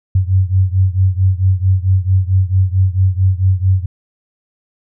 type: beating tone pair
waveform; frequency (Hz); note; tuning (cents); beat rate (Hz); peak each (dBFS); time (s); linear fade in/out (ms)
sine; 92.5 / 97; F#2 / G2; 0 / -18; 4.5; -12 / -14; 0.15-3.86; 5
effects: none